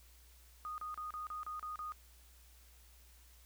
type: tone bursts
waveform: sine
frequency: 1236 Hz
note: D#6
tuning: 12 cents flat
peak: -40 dBFS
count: 8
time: 0.65-1.921 s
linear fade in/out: 0 ms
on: 130 ms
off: 33 ms
effects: added 60 Hz sine -60 dBFS peak until 3.45 s + white hiss -65 dBFS RMS until 3.45 s